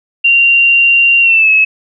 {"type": "tone with pitch glide", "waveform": "sine", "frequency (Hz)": [2767, 2582], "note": ["F7", "E7"], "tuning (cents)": [-17, -37], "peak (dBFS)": -5, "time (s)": [0.24, 1.65], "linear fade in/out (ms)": 10, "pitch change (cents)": -120, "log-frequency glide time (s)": [1.21, 1.5], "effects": []}